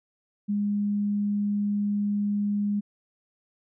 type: tone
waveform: sine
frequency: 205 Hz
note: G#3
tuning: 22 cents flat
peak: -23 dBFS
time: 0.48-2.81 s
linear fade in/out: 20 ms
effects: none